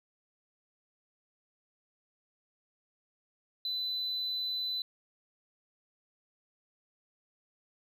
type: tone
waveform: sine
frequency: 4005 Hz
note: B7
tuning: 23 cents sharp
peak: -30 dBFS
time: 3.65-4.82 s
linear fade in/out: 2 ms
effects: tanh soft clip ceiling -29 dBFS